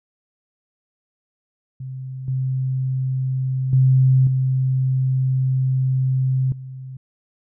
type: tone with level steps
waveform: sine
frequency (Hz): 130.81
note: C3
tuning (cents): 0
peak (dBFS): -28 / -19 / -11 / -16 / -31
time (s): 1.8-6.97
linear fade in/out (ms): 5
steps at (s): 2.28 / 3.73 / 4.27 / 6.52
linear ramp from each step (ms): 2
effects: none